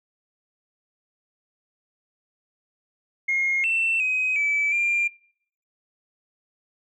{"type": "tone with pitch steps", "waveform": "sine", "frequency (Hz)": [2145, 2684, 2522, 2305, 2388], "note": ["C7", "E7", "D#7", "D7", "D7"], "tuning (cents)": [42, 31, 23, -33, 28], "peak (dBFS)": -19, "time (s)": [3.28, 5.08], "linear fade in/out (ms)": 10, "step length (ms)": 360, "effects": ["noise-tail reverb RT60 0.6 s tail -22 dB re dry", "tanh soft clip ceiling -16 dBFS"]}